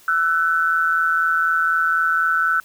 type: tone pair together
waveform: sine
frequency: 1332 / 1496 Hz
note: E6 / F#6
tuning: +18 / +19 cents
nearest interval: major second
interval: 201 cents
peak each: -19 / -18 dBFS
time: 0.08-2.6 s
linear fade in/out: 2 ms
effects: white hiss -50 dBFS RMS until 2.64 s